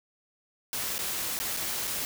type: noise with dropouts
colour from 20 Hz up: white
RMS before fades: -32 dBFS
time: 0.73-2.05 s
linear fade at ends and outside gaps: 0 ms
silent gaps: 0.981-0.99 / 1.39-1.4 / 1.566-1.571 / 1.872-1.876 s
effects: none